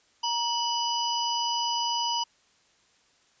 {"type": "harmonic tone with a mistuned harmonic", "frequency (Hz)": 987.8, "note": "B5", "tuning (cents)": 0, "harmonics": [1, 3, 5, 6], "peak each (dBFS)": [-28, -31, -32, -37], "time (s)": [0.23, 2.24], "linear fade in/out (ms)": 10, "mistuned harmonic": 1, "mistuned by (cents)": -83, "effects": ["white hiss -64 dBFS RMS until 3.4 s", "resampled to 16000 Hz"]}